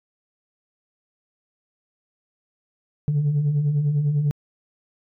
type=beating tone pair; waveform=sine; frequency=137.7 / 147.7 Hz; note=C#3 / D3; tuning=-11 / +10 cents; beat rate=10 Hz; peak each=-26 / -17 dBFS; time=3.08-4.31 s; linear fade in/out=0 ms; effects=tanh soft clip ceiling -15 dBFS